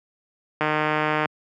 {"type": "click train", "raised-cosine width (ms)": 0.5, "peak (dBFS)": -7, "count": 100, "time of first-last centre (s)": [0.61, 1.257], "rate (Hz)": 153, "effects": ["high-pass 150 Hz 12 dB/octave"]}